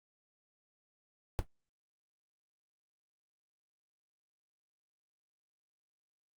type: noise with exponential decay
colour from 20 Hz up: brown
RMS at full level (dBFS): -30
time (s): 1.39-1.47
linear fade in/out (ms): 0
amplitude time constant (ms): 16
effects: Opus 48 kbps